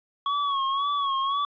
square tone with vibrato, 1113 Hz, C#6, 7 cents sharp, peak -24 dBFS, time 0.26-1.45 s, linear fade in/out 2 ms, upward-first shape sine, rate 1.9 Hz, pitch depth 62 cents each way, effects resampled to 11025 Hz + 10-bit

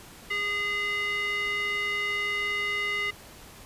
square tone with band-pass filter, 409.5 Hz, G#4, 24 cents flat, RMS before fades -29 dBFS, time 0.3-3.11 s, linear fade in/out 10 ms, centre 2300 Hz, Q 8.6, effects pink hiss -48 dBFS RMS until 3.65 s + resampled to 32000 Hz

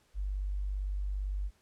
sine tone, 48.87 Hz, G1, 5 cents flat, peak -31 dBFS, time 0.14-1.51 s, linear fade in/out 50 ms, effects pink hiss -69 dBFS RMS until 1.61 s + low-pass 11000 Hz 12 dB/octave

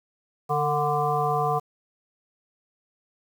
harmonic tone with a mistuned harmonic, 146.83 Hz, D3, in tune, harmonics 1 / 3 / 5 / 7 / 8, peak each -29 / -28 / -25 / -29 / -29 dBFS, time 0.49-1.6 s, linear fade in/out 20 ms, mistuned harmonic 3, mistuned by +39 cents, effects 8-bit

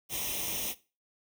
white noise with comb filter, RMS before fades -34 dBFS, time 0.09-0.75 s, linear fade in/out 50 ms, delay 0.33 ms, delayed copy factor +0.8, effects noise-tail reverb RT60 0.3 s tail -17 dB re dry

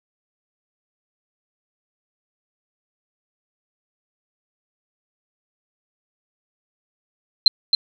sine tone with echo, 4125 Hz, C8, 25 cents flat, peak -6 dBFS, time 7.46-7.48 s, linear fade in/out 2 ms, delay 270 ms, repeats 1, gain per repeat -6 dB, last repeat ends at 7.75 s, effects none

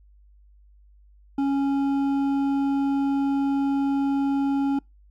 triangle tone with hard clipping, 276.7 Hz, C#4, 3 cents flat, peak -22 dBFS, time 1.38-4.79 s, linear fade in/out 5 ms, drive 11 dB, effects noise-tail reverb RT60 0.2 s tail -26 dB re dry + added 50 Hz sine -51 dBFS peak until 5.1 s

